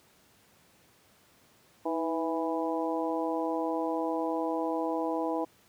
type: harmonic tone with a mistuned harmonic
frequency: 164.81 Hz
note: E3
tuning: in tune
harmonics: 2 / 3 / 4 / 5 / 6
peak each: -32 / -34 / -35 / -36 / -37 dBFS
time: 1.85-5.45 s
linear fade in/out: 10 ms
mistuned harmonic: 2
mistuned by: -50 cents
effects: pink hiss -62 dBFS RMS until 5.68 s + high-pass 100 Hz 12 dB/octave